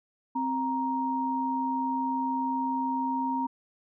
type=tone pair together; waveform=sine; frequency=262.1 / 936.4 Hz; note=C4 / A#5; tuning=+3 / +8 cents; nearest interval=octave + minor seventh; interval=2205 cents; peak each=-30 / -28 dBFS; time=0.35-3.47 s; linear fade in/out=10 ms; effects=none